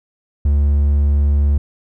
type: tone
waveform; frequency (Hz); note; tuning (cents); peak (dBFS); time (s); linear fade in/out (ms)
triangle; 71.9; D2; -36; -9; 0.45-1.58; 5
effects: none